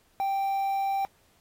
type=tone with quantisation; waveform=triangle; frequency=784 Hz; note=G5; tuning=in tune; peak=-23 dBFS; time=0.2-1.05 s; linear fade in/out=0 ms; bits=8; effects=pink hiss -65 dBFS RMS until 1.4 s + AAC 48 kbps